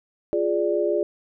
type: chord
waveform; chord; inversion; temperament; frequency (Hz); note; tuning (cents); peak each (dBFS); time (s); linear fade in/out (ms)
sine; D diminished; first; equal; 349.2 / 415.3 / 587.3; F4 / Ab4 / D5; 0 / 0 / 0; -24; 0.33-1.03; 0
effects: none